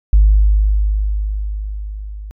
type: tone with level ramp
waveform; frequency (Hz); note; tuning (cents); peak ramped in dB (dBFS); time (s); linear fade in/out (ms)
sine; 51.5; G#1; -14; -4 to -27; 0.13-2.31; 0
effects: tanh soft clip ceiling -1 dBFS